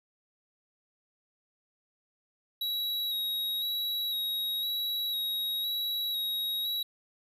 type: tone with vibrato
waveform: square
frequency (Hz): 3843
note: B7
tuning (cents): -48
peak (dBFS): -30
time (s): 2.61-6.83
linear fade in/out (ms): 5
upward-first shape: square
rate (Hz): 0.99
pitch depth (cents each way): 21
effects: none